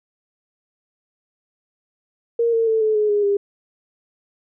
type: tone with pitch steps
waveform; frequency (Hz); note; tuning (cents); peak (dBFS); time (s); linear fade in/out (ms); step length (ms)
sine; 466.2 / 455 / 444.1 / 433.5 / 423.1 / 412.9 / 403; A#4 / A#4 / A4 / A4 / G#4 / G#4 / G4; 0 / -42 / +16 / -26 / +32 / -10 / +48; -15; 2.39-3.37; 5; 140
effects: none